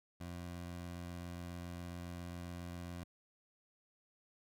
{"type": "tone with vibrato", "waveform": "20% pulse", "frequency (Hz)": 87.31, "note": "F2", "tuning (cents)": 0, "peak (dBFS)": -39, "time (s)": [0.2, 3.04], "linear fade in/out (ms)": 10, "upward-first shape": "square", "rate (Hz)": 17, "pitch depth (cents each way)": 11, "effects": []}